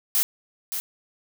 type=noise with echo; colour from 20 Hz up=blue; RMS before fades=-21 dBFS; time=0.15-0.23 s; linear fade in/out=0 ms; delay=570 ms; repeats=1; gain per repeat=-8 dB; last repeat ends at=0.8 s; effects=none